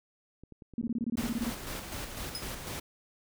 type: clicks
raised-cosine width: 3 ms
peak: -35 dBFS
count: 11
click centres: 0.436 / 0.523 / 0.622 / 0.737 / 0.829 / 0.878 / 1.025 / 1.203 / 1.438 / 1.639 / 2.03 s
type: tone bursts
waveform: sine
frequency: 233.1 Hz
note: A#3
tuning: in tune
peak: -28 dBFS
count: 13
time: 0.78-1.498 s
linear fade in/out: 2 ms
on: 34 ms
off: 23 ms
type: noise with tremolo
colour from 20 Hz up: pink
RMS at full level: -38 dBFS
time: 1.17-2.8 s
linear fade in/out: 5 ms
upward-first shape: square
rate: 4 Hz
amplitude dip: 40%
type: tone with exponential decay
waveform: sawtooth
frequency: 5070 Hz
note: D#8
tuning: 32 cents sharp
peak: -29 dBFS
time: 2.35-2.49 s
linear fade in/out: 0 ms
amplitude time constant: 29 ms
effects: none